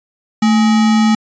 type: tone with sample-and-hold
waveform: sine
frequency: 220 Hz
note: A3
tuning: in tune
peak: -8 dBFS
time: 0.42-1.15 s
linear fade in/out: 5 ms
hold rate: 1050 Hz
effects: resampled to 16000 Hz